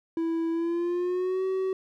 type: tone with pitch glide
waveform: triangle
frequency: 329.6 to 378.6 Hz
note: E4 to F#4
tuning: 0 to +40 cents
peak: -23 dBFS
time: 0.17-1.73 s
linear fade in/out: 2 ms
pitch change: +240 cents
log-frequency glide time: 0.51-1.44 s
effects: none